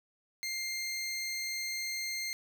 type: tone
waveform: 20% pulse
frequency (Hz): 2107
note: C7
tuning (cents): +12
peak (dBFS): -29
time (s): 0.43-2.33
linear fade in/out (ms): 0
effects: none